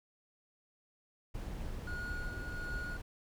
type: noise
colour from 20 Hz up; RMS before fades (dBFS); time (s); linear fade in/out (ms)
brown; -41; 1.34-3.02; 10
type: tone with tremolo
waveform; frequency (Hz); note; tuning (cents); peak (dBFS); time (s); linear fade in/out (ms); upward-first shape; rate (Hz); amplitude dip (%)
triangle; 1444; F#6; -43; -38; 1.87-2.97; 5; sine; 1.4; 45
effects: none